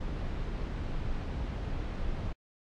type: noise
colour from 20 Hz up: brown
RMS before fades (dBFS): -34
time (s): 0-2.33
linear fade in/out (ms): 10
effects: low-pass 4000 Hz 12 dB/octave + AAC 64 kbps